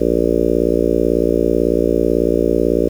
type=harmonic tone; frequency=58.1 Hz; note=A#1; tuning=5 cents flat; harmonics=1 / 3 / 4 / 5 / 6 / 7 / 8 / 9 / 10; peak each=-24 / -25 / -25 / -20 / -19 / -19 / -19 / -24 / -24 dBFS; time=0-2.89 s; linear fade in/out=10 ms; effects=7-bit